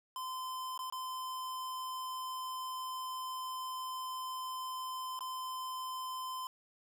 square tone with dropouts, 1029 Hz, C6, 29 cents flat, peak -39 dBFS, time 0.16-6.47 s, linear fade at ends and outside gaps 1 ms, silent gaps 0.777-0.791 / 0.9-0.924 / 5.191-5.207 s, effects none

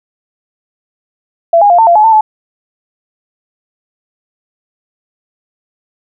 sine tone with pitch steps, 673 / 818 / 700 / 899 / 688 / 852 / 894 / 863 Hz, E5 / G#5 / F5 / A5 / F5 / G#5 / A5 / A5, +36 / -26 / +4 / +37 / -26 / +44 / +27 / -34 cents, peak -3 dBFS, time 1.53-2.21 s, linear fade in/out 5 ms, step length 85 ms, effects none

